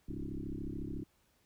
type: tone with frequency modulation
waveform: sine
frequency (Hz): 155.56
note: D#3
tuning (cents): 0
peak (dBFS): -37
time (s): 0.08-1.04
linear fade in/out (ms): 10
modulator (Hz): 33.8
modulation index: 5.5
effects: pink hiss -72 dBFS RMS until 1.45 s